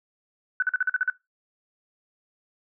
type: tone bursts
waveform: sine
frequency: 1500 Hz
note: F#6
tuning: 23 cents sharp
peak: -19 dBFS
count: 8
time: 0.6-1.1 s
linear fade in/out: 2 ms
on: 24 ms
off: 44 ms
effects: noise-tail reverb RT60 0.2 s tail -20 dB re dry